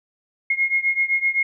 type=beating tone pair; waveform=sine; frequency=2149 / 2156.8 Hz; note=C7 / C#7; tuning=+46 / -48 cents; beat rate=7.8 Hz; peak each=-20 / -22 dBFS; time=0.5-1.43 s; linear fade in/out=5 ms; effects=none